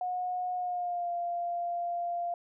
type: tone with pitch glide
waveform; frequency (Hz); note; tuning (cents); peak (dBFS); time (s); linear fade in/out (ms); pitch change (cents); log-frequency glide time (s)
sine; 726 to 694.8; F#5 to F5; -33 to -9; -30; 0.01-2.34; 2; -76; 0.55-1.11
effects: none